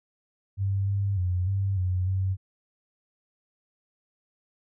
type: tone with pitch steps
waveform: sine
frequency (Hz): 98.1 / 99.4 / 90.4 / 97.8 / 91.5 / 95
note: G2 / G2 / F#2 / G2 / F#2 / F#2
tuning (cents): +2 / +25 / -40 / -4 / -19 / +46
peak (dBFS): -23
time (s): 0.57-2.37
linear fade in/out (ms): 50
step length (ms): 300
effects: none